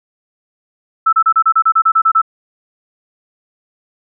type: tone bursts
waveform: sine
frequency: 1318.5 Hz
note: E6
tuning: in tune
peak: -7 dBFS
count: 12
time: 1.06-2.217 s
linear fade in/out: 10 ms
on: 68 ms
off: 31 ms
effects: none